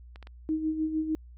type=clicks; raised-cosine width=0.3 ms; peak=-31 dBFS; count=3; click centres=0.159 / 0.227 / 0.271 s
type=tone with tremolo; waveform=sine; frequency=313.8 Hz; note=D#4; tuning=15 cents sharp; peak=-24 dBFS; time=0.49-1.15 s; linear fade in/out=0 ms; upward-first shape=sine; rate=6.6 Hz; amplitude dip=60%
effects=added 60 Hz sine -46 dBFS peak until 1.37 s